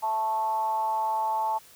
sine tone with frequency modulation, 879 Hz, A5, 2 cents flat, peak -24 dBFS, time 0.02-1.59 s, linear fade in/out 20 ms, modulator 219 Hz, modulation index 0.51, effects white hiss -53 dBFS RMS until 1.75 s

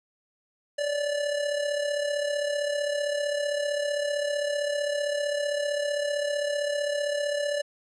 square tone with amplitude modulation, 581 Hz, D5, 19 cents flat, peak -24 dBFS, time 0.78-7.62 s, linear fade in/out 10 ms, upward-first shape sine, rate 35.5 Hz, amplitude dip 55%, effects resampled to 22050 Hz + 10-bit

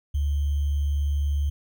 sine tone with sample-and-hold, 72 Hz, D2, 34 cents flat, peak -21 dBFS, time 0.14-1.5 s, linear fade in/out 10 ms, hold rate 3150 Hz, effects none

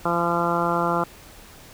harmonic tone, 171.3 Hz, F3, 33 cents flat, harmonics 1 / 2 / 3 / 4 / 5 / 6 / 7 / 8, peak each -28 / -28 / -28 / -28 / -28 / -28 / -28 / -28 dBFS, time 0.05-1.04 s, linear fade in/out 5 ms, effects pink hiss -46 dBFS RMS until 1.73 s

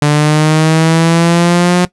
sawtooth linear sweep, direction up, 146.83 to 179.6 Hz, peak -3 dBFS, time 0.02-1.85 s, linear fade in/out 2 ms, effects noise-tail reverb RT60 0.1 s tail -18 dB re dry + resampled to 24000 Hz

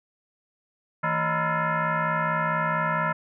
sine tone with frequency modulation, 162.8 Hz, E3, 21 cents flat, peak -22 dBFS, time 1.03-3.13 s, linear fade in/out 10 ms, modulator 390 Hz, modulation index 4.2, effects none

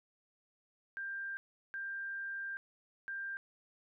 sine tone bursts at uneven times, 1588 Hz, G6, 22 cents sharp, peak -38 dBFS, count 3, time 0.97-1.37 / 1.74-2.57 / 3.08-3.37 s, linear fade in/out 0 ms, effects none

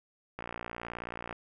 click train, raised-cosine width 0.5 ms, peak -23 dBFS, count 56, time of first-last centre 0.39-1.327 s, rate 58.7 Hz, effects none

